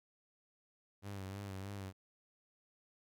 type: tone with vibrato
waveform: sawtooth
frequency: 98 Hz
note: G2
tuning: in tune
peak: -39 dBFS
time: 1.02-1.93 s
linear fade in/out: 50 ms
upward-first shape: sine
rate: 3.2 Hz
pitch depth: 54 cents each way
effects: none